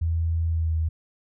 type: tone with pitch glide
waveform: sine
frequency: 82.41 to 80.16 Hz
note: E2 to E2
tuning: 0 to -48 cents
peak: -21 dBFS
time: 0.01-0.89 s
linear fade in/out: 10 ms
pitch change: -48 cents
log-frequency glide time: 0.49-0.75 s
effects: none